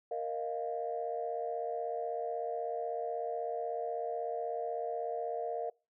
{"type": "chord", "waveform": "sine", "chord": "Bb suspended fourth", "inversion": "none", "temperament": "equal", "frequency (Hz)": [466.2, 622.3, 698.5], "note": ["Bb4", "Eb5", "F5"], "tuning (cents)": [0, 0, 0], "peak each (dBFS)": [-37, -39, -37], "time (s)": [0.11, 5.7], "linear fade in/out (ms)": 5, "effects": ["noise-tail reverb RT60 0.3 s tail -26 dB re dry", "tanh soft clip ceiling -24 dBFS"]}